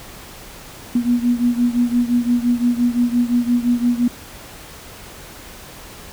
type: beating tone pair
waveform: sine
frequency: 239.8 / 245.6 Hz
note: A#3 / B3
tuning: +49 / -9 cents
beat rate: 5.8 Hz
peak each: -16 / -19 dBFS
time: 0.95-4.08 s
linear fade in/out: 5 ms
effects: pink hiss -38 dBFS RMS until 6.12 s